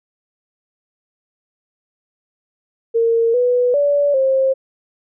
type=tone with pitch steps; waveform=sine; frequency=459.6 / 492.8 / 575 / 532 Hz; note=A#4 / B4 / D5 / C5; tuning=-25 / -4 / -37 / +29 cents; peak=-12 dBFS; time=2.94-4.54 s; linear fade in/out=20 ms; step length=400 ms; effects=none